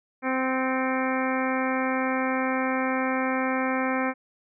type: harmonic tone with a mistuned harmonic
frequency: 260.3 Hz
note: C4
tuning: 9 cents flat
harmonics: 1 / 2 / 3 / 4 / 5 / 6 / 7 / 8 / 9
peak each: -27 / -30 / -32 / -33 / -34 / -35 / -35 / -36 / -37 dBFS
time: 0.22-4.14 s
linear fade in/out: 50 ms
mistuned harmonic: 8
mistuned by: +52 cents
effects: none

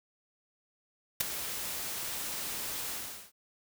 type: noise with ADSR envelope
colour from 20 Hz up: white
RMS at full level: -25 dBFS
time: 1.2-3.32 s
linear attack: 8 ms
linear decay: 10 ms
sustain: -12 dB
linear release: 410 ms
effects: none

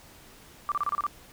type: tone bursts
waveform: sine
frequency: 1175 Hz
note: D6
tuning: 1 cent sharp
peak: -24 dBFS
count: 7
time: 0.69-1.066 s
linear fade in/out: 0 ms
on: 28 ms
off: 30 ms
effects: pink hiss -52 dBFS RMS until 1.32 s

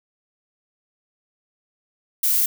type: noise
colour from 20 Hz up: violet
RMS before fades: -19 dBFS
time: 2.23-2.46 s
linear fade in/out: 5 ms
effects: none

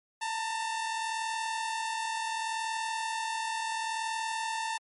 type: tone pair together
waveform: sawtooth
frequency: 891.6 / 932.3 Hz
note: A5 / A#5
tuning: +23 / 0 cents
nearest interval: minor second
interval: 77 cents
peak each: -28 / -35 dBFS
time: 0.21-4.78 s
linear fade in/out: 10 ms
effects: MP3 48 kbps

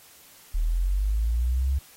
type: linear sweep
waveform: sine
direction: up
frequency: 37.19 to 69.3 Hz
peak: -21 dBFS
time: 0.54-1.79 s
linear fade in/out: 10 ms
effects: white hiss -52 dBFS RMS until 1.96 s + AAC 48 kbps

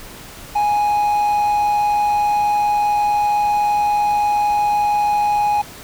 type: tone with amplitude modulation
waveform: triangle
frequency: 830.6 Hz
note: G#5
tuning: in tune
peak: -11 dBFS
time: 0.55-5.62 s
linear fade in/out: 10 ms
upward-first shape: sine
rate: 133 Hz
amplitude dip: 25%
effects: pink hiss -37 dBFS RMS until 5.83 s

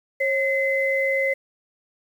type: tone pair together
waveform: sine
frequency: 542.2 / 2047 Hz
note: C#5 / C7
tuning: -38 / -38 cents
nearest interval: octave + major seventh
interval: 2300 cents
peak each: -22 dBFS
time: 0.2-1.34 s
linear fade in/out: 10 ms
effects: 8-bit

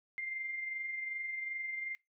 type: tone with amplitude modulation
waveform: sine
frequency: 2099 Hz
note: C7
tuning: 5 cents sharp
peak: -35 dBFS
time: 0.18-1.95 s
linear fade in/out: 0 ms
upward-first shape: sine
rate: 22.6 Hz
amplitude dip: 40%
effects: noise-tail reverb RT60 0.2 s tail -23 dB re dry

